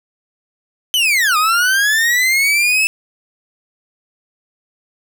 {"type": "linear two-way sweep", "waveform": "40% pulse", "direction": "down then up", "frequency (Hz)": [3102, 1214, 2625], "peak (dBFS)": -11, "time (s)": [0.94, 2.87], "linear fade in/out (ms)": 0, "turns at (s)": 1.37, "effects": []}